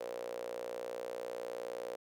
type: tone with high-pass filter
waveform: sawtooth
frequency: 59.7 Hz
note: A#1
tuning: 42 cents sharp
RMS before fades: -42 dBFS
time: 0-1.96 s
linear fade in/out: 10 ms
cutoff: 510 Hz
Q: 9.4
effects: none